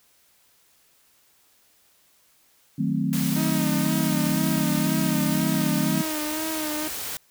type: chord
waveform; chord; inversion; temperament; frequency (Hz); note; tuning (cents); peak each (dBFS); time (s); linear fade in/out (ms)
sine; D# diminished seventh; none; equal; 155.56 / 185 / 220 / 261.6; D#3 / F#3 / A3 / C4; 0 / 0 / 0 / 0; -27; 2.78-6.02; 10
type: noise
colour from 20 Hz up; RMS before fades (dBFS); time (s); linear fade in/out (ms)
white; -32; 3.13-7.17; 0
type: tone with vibrato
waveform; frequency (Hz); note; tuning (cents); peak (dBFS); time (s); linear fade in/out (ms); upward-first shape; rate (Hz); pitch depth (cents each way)
sawtooth; 310.5; D#4; -3; -24; 3.36-6.88; 5; sine; 2; 44
effects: white hiss -61 dBFS RMS until 7.3 s